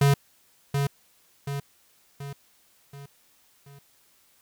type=tone with echo; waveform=square; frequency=140.6 Hz; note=C#3; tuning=25 cents sharp; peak=-17 dBFS; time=0.01-0.14 s; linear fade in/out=5 ms; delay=730 ms; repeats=5; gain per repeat=-6 dB; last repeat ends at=3.79 s; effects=white hiss -62 dBFS RMS until 4.41 s